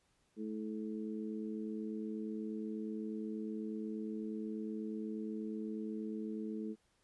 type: harmonic tone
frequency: 108.3 Hz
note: A2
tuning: 27 cents flat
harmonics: 2 / 3 / 4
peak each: -40 / -44 / -46 dBFS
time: 0.36-6.76 s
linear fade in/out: 50 ms
effects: pink hiss -75 dBFS RMS until 7.03 s + resampled to 24000 Hz